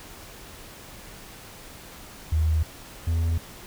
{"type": "tone pair in turn", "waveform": ["sine", "triangle"], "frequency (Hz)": [78.9, 82.84], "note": ["D#2", "E2"], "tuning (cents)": [25, 9], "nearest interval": "minor second", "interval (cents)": 84, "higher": "second", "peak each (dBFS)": -19, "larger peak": "neither", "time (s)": [[2.32, 2.63], [3.07, 3.38]], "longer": "neither", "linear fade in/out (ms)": 5, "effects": ["pink hiss -44 dBFS RMS until 3.66 s"]}